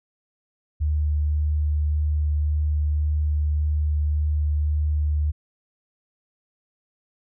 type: tone with vibrato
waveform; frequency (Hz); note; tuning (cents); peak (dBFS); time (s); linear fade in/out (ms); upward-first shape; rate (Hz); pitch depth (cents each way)
sine; 75.1; D2; +39; -19; 0.8-5.32; 20; sine; 1.8; 9
effects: none